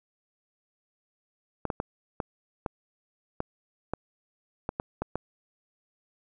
clicks, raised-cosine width 1 ms, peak -15 dBFS, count 11, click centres 1.653 / 1.702 / 1.801 / 2.202 / 2.662 / 3.404 / 3.936 / 4.691 / 4.799 / 5.02 / 5.156 s, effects none

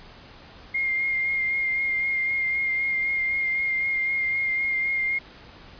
sine tone with vibrato, 2123 Hz, C7, 25 cents sharp, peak -22 dBFS, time 0.74-5.19 s, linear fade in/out 10 ms, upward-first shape sine, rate 3.9 Hz, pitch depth 19 cents each way, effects pink hiss -47 dBFS RMS until 5.79 s + resampled to 11025 Hz

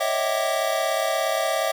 square tone cluster, 551 / 622 / 659 / 764 / 1181 Hz, C#5 / D#5 / E5 / G5 / D6, -11 / -1 / -1 / -45 / +9 cents, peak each -29 / -30 / -26 / -30 / -31 dBFS, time 0-1.72 s, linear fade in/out 10 ms, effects none

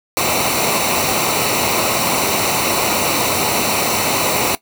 pink noise with comb filter, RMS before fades -17 dBFS, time 0.17-4.55 s, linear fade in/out 0 ms, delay 0.6 ms, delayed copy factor -0.65, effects noise-tail reverb RT60 0.1 s tail -17 dB re dry + high-pass 100 Hz 12 dB/octave

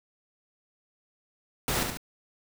pink noise with echo, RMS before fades -28 dBFS, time 1.68-1.83 s, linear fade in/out 0 ms, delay 71 ms, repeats 2, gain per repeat -5 dB, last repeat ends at 1.972 s, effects none

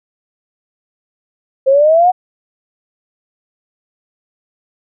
sine exponential sweep, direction up, 523.3 to 746 Hz, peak -6 dBFS, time 1.66-2.12 s, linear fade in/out 20 ms, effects none

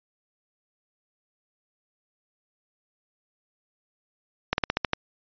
slowing click train, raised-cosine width 0.3 ms, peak -6 dBFS, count 7, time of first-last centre 4.53-4.934 s, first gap 51 ms, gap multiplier 1.11, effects resampled to 11025 Hz

